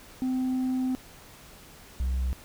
sine tone pair in turn, 257.2 / 64.06 Hz, C4 / C2, -30 / -36 cents, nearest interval 2 octaves, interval 2406 cents, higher first, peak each -22 dBFS, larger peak neither, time 0.22-0.95 / 2-2.33 s, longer first, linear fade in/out 0 ms, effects tanh soft clip ceiling -24 dBFS + pink hiss -50 dBFS RMS until 2.44 s

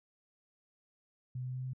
sine tone with pitch steps, 126.5 / 127.38 / 128.27 / 129.16 Hz, B2 / C3 / C3 / C3, +42 / -46 / -34 / -22 cents, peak -36 dBFS, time 1.35-1.734 s, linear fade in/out 5 ms, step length 96 ms, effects none

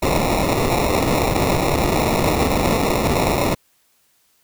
violet noise with sample-and-hold, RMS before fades -18 dBFS, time 0.02-3.55 s, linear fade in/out 10 ms, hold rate 1575 Hz, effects white hiss -61 dBFS RMS until 4.43 s

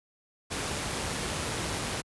pink noise with amplitude modulation, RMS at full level -31 dBFS, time 0.5-2.02 s, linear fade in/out 20 ms, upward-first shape sine, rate 155 Hz, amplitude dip 25%, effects high-pass 60 Hz 12 dB/octave + resampled to 24000 Hz

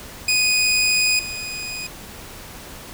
20% pulse tone with level steps, 2489 Hz, D#7, in tune, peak -11 / -23 dBFS, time 0.28-1.87 s, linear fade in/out 5 ms, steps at 1.19 s, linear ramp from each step 2 ms, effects pink hiss -38 dBFS RMS until 2.93 s

